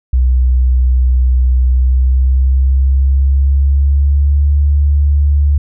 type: tone with pitch glide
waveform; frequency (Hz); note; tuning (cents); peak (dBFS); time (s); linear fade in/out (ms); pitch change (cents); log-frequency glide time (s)
sine; 63.1 to 72.07; B1 to D2; +38 to -32; -7; 0.13-5.58; 5; +230; 1.66-4.51
effects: none